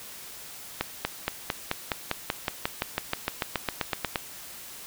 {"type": "accelerating click train", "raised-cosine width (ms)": 0.3, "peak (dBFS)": -9, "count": 21, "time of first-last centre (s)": [0.81, 4.158], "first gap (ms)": 240, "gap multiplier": 0.96, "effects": ["white hiss -43 dBFS RMS until 4.86 s"]}